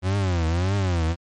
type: tone with vibrato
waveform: 40% pulse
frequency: 89.8 Hz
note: F2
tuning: 49 cents sharp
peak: -19 dBFS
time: 0.02-1.16 s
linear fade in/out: 50 ms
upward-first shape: triangle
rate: 1.7 Hz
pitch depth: 220 cents each way
effects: low-pass 7000 Hz 12 dB/octave + MP3 48 kbps